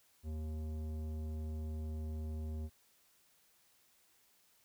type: tone with tanh clipping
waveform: triangle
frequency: 77.78 Hz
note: D#2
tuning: in tune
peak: -40 dBFS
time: 0.23-2.7 s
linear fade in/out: 50 ms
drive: 18 dB
effects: white hiss -70 dBFS RMS until 4.64 s